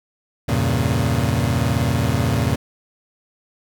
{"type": "chord", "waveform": "30% pulse", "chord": "E diminished seventh", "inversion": "none", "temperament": "equal with one note detuned", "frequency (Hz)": [82.41, 98, 116.54, 137.55], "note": ["E2", "G2", "Bb2", "Db3"], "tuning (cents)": [0, 0, 0, -13], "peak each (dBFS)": [-21, -23, -18, -20], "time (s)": [0.48, 2.56], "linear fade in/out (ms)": 10, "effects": []}